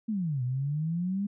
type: exponential two-way sweep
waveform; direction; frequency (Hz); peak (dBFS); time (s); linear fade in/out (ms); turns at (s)
sine; down then up; 230 to 122.2 to 206.6; -27; 0.08-1.27; 10; 0.43
effects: none